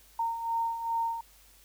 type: beating tone pair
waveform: sine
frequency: 917 / 919.5 Hz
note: A#5 / A#5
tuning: -29 / -24 cents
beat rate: 2.5 Hz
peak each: -36 / -29 dBFS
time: 0.19-1.21 s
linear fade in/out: 5 ms
effects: added 50 Hz sine -61 dBFS peak until 1.64 s + white hiss -59 dBFS RMS until 1.64 s